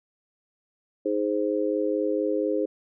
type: harmonic tone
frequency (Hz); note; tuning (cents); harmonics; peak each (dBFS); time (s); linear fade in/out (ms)
104.3; G#2; +8; 3 / 4 / 5; -27 / -27 / -27; 1.05-2.66; 10
effects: none